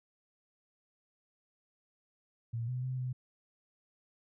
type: tone with pitch steps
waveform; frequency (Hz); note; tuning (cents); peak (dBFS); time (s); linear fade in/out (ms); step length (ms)
sine; 116 / 126 / 129 / 126.8; A#2 / B2 / C3 / B2; -8 / +35 / -24 / +46; -33; 2.53-3.13; 10; 150
effects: none